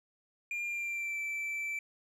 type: tone with pitch glide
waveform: triangle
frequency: 2402 to 2328 Hz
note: D7 to D7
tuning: +38 to -16 cents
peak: -32 dBFS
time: 0.51-1.79 s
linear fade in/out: 2 ms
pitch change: -54 cents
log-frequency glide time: 0.65-1.19 s
effects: resampled to 32000 Hz